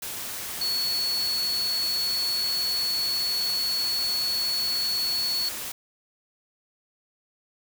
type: tone in noise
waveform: sine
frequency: 4399 Hz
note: C#8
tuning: 14 cents flat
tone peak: -24 dBFS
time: 0.61-5.49 s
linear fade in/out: 5 ms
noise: white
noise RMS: -34 dBFS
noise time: 0.02-5.72 s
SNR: +7 dB
effects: none